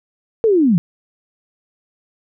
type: linear sweep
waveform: sine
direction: down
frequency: 466.2 to 155.56 Hz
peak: -10 dBFS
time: 0.44-0.78 s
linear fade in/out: 0 ms
effects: none